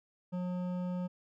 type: tone with hard clipping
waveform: sine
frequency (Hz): 180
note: F#3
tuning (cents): -47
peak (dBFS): -35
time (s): 0.32-1.08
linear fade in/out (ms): 20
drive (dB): 11
effects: none